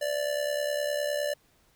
square tone with amplitude modulation, 585 Hz, D5, 7 cents flat, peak -25 dBFS, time 0.01-1.34 s, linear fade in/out 10 ms, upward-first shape sine, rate 69.8 Hz, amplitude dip 65%, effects pink hiss -65 dBFS RMS until 1.75 s

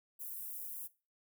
white high-pass noise, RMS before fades -44 dBFS, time 0.19-0.88 s, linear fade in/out 20 ms, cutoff 11000 Hz, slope 24 dB/octave, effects noise-tail reverb RT60 0.3 s tail -18 dB re dry

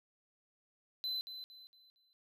triangle tone with echo, 4036 Hz, B7, 37 cents sharp, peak -34 dBFS, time 1.04-1.21 s, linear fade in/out 0 ms, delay 230 ms, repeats 4, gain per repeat -9 dB, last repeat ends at 2.13 s, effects none

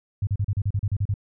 sine tone bursts, 100.6 Hz, G2, 45 cents sharp, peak -20 dBFS, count 11, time 0.22-1.141 s, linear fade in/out 5 ms, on 51 ms, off 36 ms, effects none

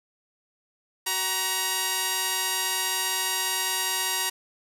5% pulse tone pair together, 375.1 / 945.2 Hz, F#4 / A#5, +24 / +24 cents, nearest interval octave + major third, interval 1600 cents, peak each -22 / -13 dBFS, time 1.06-4.3 s, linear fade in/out 10 ms, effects none

